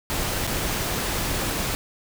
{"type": "noise with dropouts", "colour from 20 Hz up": "pink", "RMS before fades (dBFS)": -26, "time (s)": [0.1, 1.75], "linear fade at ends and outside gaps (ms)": 0, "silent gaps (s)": [0.469, 0.475], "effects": []}